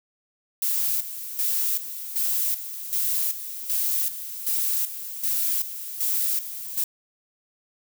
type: noise with tremolo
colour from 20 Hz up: violet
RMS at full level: -24 dBFS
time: 0.62-6.84 s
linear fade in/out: 2 ms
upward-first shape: square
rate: 1.3 Hz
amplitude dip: 70%
effects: none